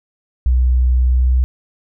sine tone with pitch glide, 62.5 to 63.19 Hz, B1 to B1, +21 to +40 cents, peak -10 dBFS, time 0.46-1.44 s, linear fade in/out 0 ms, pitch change +19 cents, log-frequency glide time 1.03-1.31 s, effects none

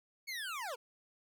25% pulse linear sweep, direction down, 2250 to 433.2 Hz, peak -35 dBFS, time 0.27-0.76 s, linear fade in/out 20 ms, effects none

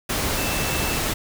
sine tone in noise, 2657 Hz, E7, 13 cents sharp, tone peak -31 dBFS, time 0.37-0.99 s, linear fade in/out 10 ms, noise pink, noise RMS -24 dBFS, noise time 0.09-1.14 s, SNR -10 dB, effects none

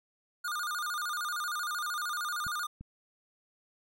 square tone with vibrato, 1318.5 Hz, E6, in tune, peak -33 dBFS, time 0.44-2.67 s, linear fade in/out 10 ms, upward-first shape square, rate 13 Hz, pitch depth 150 cents each way
clicks, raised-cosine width 5 ms, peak -32 dBFS, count 2, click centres 2.467 / 2.81 s
effects none

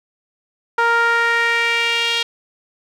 sawtooth tone with band-pass filter sweep, 466.2 Hz, A#4, in tune, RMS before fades -17 dBFS, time 0.78-2.23 s, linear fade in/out 5 ms, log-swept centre 1200 to 3300 Hz, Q 2.8, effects none

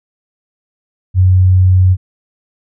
sine tone, 92.5 Hz, F#2, in tune, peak -5 dBFS, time 1.14-1.97 s, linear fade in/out 50 ms, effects none

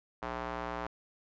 square tone with band-pass filter, 59.7 Hz, A#1, 42 cents sharp, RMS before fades -38 dBFS, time 0.22-0.87 s, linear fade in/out 5 ms, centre 1000 Hz, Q 1.3, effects resampled to 16000 Hz

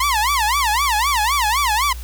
sawtooth tone with vibrato, 986 Hz, B5, 3 cents flat, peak -12 dBFS, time 0-1.93 s, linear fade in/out 5 ms, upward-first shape sine, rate 3.9 Hz, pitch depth 290 cents each way, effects added 60 Hz sine -28 dBFS peak until 2.03 s + white hiss -41 dBFS RMS until 2.03 s

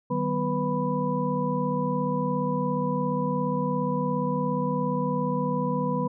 sine tone cluster, 154 / 191.1 / 248.4 / 495.1 / 989 Hz, D#3 / G3 / B3 / B4 / B5, -17 / -44 / +10 / +4 / +2 cents, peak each -30 dBFS, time 0.1-6.08 s, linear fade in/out 10 ms, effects none

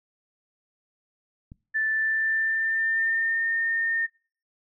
click, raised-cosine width 5 ms, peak -30 dBFS, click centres 1.519 s
sine tone with pitch glide, 1760 to 1824.2 Hz, A6 to A#6, 0 to -38 cents, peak -22 dBFS, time 1.74-4.07 s, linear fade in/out 20 ms, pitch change +62 cents, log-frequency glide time 1.89-3.48 s
effects noise-tail reverb RT60 0.4 s tail -23 dB re dry

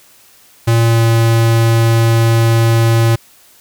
square tone with pitch glide, 115.4 to 114.6 Hz, A#2 to A#2, -17 to -29 cents, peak -9 dBFS, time 0.67-3.16 s, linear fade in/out 10 ms, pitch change -12 cents, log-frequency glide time 0.86-1.02 s, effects white hiss -46 dBFS RMS until 3.6 s

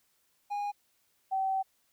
triangle / sine tone pair in turn, 819 / 768.1 Hz, G#5 / G5, -24 / -35 cents, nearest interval minor second, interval 111 cents, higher first, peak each -29 / -27 dBFS, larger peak second, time 0.5-0.72 / 1.31-1.63 s, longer second, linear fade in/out 20 ms, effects white hiss -72 dBFS RMS until 1.92 s

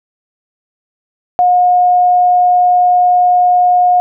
sine tone, 719 Hz, F#5, 50 cents flat, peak -6 dBFS, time 1.39-4 s, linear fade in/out 0 ms, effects none

